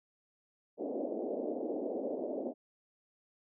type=band-pass noise; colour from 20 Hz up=pink; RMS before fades=-37 dBFS; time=0.77-2.54 s; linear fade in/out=50 ms; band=250 to 660 Hz; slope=48 dB/octave; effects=none